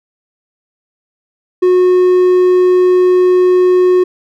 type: tone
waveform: triangle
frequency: 364.3 Hz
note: F#4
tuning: 27 cents flat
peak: -4 dBFS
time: 1.62-4.04 s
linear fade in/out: 10 ms
effects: none